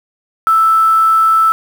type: tone with quantisation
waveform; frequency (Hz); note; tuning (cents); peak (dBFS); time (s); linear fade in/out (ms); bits
sine; 1318.5; E6; 0; -7; 0.47-1.52; 0; 5
effects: none